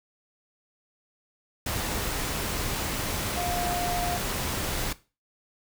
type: tone in noise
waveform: sine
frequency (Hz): 706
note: F5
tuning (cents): +19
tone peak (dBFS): -29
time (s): 3.37-4.17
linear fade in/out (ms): 5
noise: pink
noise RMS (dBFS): -30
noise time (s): 1.66-4.93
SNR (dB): -2
effects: noise-tail reverb RT60 0.3 s tail -17 dB re dry